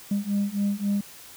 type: beating tone pair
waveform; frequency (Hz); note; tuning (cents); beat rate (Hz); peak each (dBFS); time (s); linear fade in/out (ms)
sine; 200 / 203.7; G3 / G#3; +35 / -33; 3.7; -25 / -24; 0.11-1.01; 5
effects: tanh soft clip ceiling -19 dBFS + white hiss -46 dBFS RMS until 1.36 s